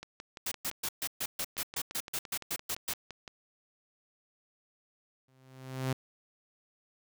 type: click train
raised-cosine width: 0.2 ms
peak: -25 dBFS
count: 20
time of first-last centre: 0.03-3.278 s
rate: 5.85 Hz
type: noise bursts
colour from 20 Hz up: white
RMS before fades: -34 dBFS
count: 14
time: 0.46-2.934 s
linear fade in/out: 5 ms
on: 56 ms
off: 130 ms
type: tone with exponential growth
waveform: sawtooth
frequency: 130.81 Hz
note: C3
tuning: in tune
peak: -24 dBFS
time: 5.28-5.93 s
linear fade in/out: 5 ms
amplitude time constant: 140 ms
effects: none